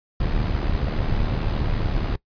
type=noise with amplitude modulation; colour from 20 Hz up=brown; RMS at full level=-20 dBFS; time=0.2-2.16 s; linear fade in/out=5 ms; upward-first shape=sine; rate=74.9 Hz; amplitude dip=55%; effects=noise-tail reverb RT60 0.1 s tail -21 dB re dry + resampled to 11025 Hz